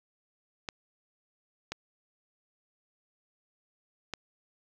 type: clicks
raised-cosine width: 0.2 ms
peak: -17 dBFS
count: 3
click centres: 0.688 / 1.72 / 4.137 s
effects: low-pass 7000 Hz 12 dB/octave + 8-bit